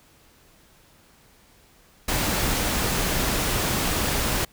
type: noise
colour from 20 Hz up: pink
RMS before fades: -24 dBFS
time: 2.08-4.45 s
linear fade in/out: 5 ms
effects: pink hiss -56 dBFS RMS until 4.52 s